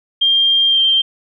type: tone with pitch glide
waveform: sine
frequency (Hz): 3196 to 3156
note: G7 to G7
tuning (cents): +33 to +11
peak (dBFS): -10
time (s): 0.21-1.02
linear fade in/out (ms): 10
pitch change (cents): -22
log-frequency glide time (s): 0.68-0.8
effects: none